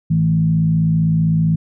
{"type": "tone with frequency modulation", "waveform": "sine", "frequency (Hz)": 161.3, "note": "E3", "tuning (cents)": -37, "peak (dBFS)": -12, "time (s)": [0.1, 1.56], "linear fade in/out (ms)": 10, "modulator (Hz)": 55.6, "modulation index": 0.61, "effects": []}